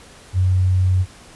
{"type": "tone", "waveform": "sine", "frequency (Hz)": 92.5, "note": "F#2", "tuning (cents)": 0, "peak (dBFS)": -13, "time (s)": [0.33, 1.06], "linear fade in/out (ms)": 50, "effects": ["pink hiss -44 dBFS RMS until 1.35 s", "resampled to 24000 Hz"]}